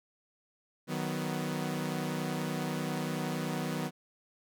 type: chord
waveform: sawtooth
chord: B major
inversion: first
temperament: equal with one note detuned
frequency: 155.56 / 185.96 / 246.9 Hz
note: D#3 / F#3 / B3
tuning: 0 / +9 / 0 cents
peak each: -32 / -33 / -33 dBFS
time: 0.87-3.91 s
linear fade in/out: 50 ms
effects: none